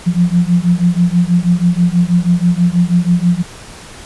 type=beating tone pair; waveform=sine; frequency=172.3 / 178.5 Hz; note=F3 / F3; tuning=-23 / +38 cents; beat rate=6.2 Hz; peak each=-12 dBFS; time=0.06-3.43 s; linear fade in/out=20 ms; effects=pink hiss -34 dBFS RMS until 4.05 s + resampled to 24000 Hz